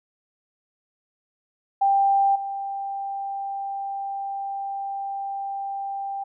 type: tone with level steps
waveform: sine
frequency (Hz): 790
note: G5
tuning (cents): +13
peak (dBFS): -16 / -27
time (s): 1.81-6.24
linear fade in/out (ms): 10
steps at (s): 2.35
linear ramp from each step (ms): 10
effects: none